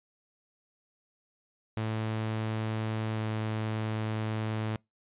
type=tone pair in turn; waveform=sawtooth; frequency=110 / 109.3 Hz; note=A2 / A2; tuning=0 / -11 cents; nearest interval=unison; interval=11 cents; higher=first; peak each=-26 / -26 dBFS; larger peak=neither; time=1.77-3.17 / 3.17-4.76 s; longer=second; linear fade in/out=0 ms; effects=noise-tail reverb RT60 0.2 s tail -26 dB re dry + resampled to 8000 Hz